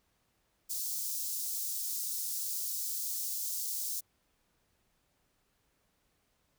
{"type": "high-pass noise", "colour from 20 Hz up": "white", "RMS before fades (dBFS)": -36, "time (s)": [0.69, 4.01], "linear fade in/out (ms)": 20, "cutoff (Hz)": 5000, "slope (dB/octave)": 24, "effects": ["pink hiss -75 dBFS RMS until 6.58 s"]}